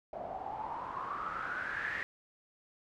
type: noise with low-pass filter sweep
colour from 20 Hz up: white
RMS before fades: -39 dBFS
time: 0.13-2.03 s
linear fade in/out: 0 ms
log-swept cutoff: 670 to 1900 Hz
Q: 9
effects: none